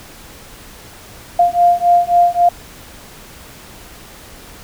sine beating tone pair, 698 / 701.7 Hz, F5 / F5, -1 / +8 cents, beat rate 3.7 Hz, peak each -12 dBFS, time 1.39-2.49 s, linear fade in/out 5 ms, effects pink hiss -38 dBFS RMS until 4.63 s

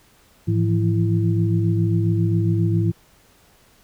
sine tone cluster, 106.9 / 163.8 / 171.2 / 333.8 Hz, A2 / E3 / F3 / E4, -49 / -11 / -34 / +22 cents, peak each -18 / -26 / -23 / -25 dBFS, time 0.47-2.92 s, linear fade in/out 20 ms, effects pink hiss -55 dBFS RMS until 3.83 s

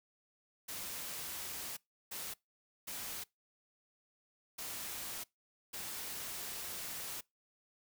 white noise bursts at uneven times, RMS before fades -43 dBFS, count 5, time 0.68-1.77 / 2.11-2.34 / 2.87-3.24 / 4.58-5.24 / 5.73-7.21 s, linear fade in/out 10 ms, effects noise-tail reverb RT60 0.2 s tail -24 dB re dry

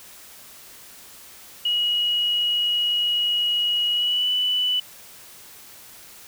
sine tone with pitch glide, 2903 to 2981 Hz, F#7 to F#7, -34 to +12 cents, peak -19 dBFS, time 1.65-4.8 s, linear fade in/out 5 ms, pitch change +46 cents, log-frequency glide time 3.92-4.3 s, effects white hiss -45 dBFS RMS until 6.27 s

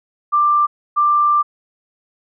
sine tone pair in turn, 1183 / 1183 Hz, D6 / D6, +12 / +12 cents, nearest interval unison, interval 0 cents, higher neither, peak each -11 dBFS, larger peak neither, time 0.32-0.67 / 0.96-1.43 s, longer second, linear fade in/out 20 ms, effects none

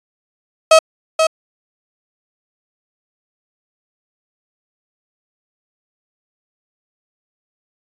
35% pulse tone with echo, 640 Hz, D#5, 49 cents sharp, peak -3 dBFS, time 0.71-0.79 s, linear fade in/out 5 ms, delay 480 ms, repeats 1, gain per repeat -6 dB, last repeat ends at 1.27 s, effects resampled to 22050 Hz

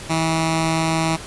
10% pulse tone with notch filter, 161.8 Hz, E3, 32 cents flat, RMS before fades -20 dBFS, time 0.09-1.17 s, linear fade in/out 20 ms, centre 500 Hz, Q 1.9, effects pink hiss -35 dBFS RMS until 1.26 s + resampled to 24000 Hz

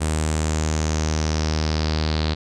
sawtooth tone with low-pass filter sweep, 77.78 Hz, D#2, in tune, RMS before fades -22 dBFS, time 0-2.35 s, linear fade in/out 20 ms, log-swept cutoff 8600 to 4200 Hz, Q 4.7, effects none

